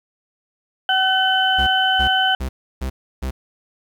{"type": "harmonic tone", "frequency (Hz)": 758, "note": "F#5", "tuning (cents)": 42, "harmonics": [1, 2, 4], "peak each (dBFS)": [-19, -19, -19], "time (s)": [0.89, 2.35], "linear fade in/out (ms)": 2}
{"type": "tone bursts", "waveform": "45% pulse", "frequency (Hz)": 65.41, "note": "C2", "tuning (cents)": 0, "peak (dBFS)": -22, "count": 5, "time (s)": [1.58, 3.31], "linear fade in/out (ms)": 10, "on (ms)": 90, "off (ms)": 320}
{"effects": ["8-bit"]}